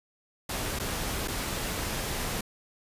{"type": "noise with dropouts", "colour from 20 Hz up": "pink", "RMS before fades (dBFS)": -32, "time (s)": [0.49, 2.41], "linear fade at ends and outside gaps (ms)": 5, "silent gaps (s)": [[0.79, 0.797], [1.277, 1.281]], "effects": ["resampled to 32000 Hz"]}